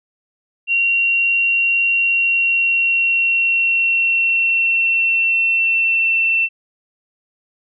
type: tone with pitch glide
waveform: sine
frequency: 2751 to 2688 Hz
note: F7 to E7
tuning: -27 to +33 cents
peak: -13 dBFS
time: 0.67-6.49 s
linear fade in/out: 50 ms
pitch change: -40 cents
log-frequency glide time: 1.9-6.29 s
effects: none